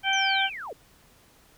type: harmonic tone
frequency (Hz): 778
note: G5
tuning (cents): -13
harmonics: 1 / 2 / 3 / 4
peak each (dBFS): -27 / -27 / -27 / -27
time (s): 0.03-0.5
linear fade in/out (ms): 50
type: linear sweep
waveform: sine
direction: down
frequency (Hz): 6272 to 370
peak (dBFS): -34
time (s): 0.13-0.73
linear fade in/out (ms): 2
effects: pink hiss -58 dBFS RMS until 1.57 s